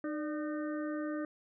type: harmonic tone with a mistuned harmonic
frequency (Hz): 305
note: D#4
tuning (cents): -34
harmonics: 1 / 2 / 4 / 5 / 6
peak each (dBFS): -35 / -41 / -47 / -49 / -51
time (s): 0.04-1.25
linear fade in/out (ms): 2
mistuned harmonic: 2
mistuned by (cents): -58
effects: none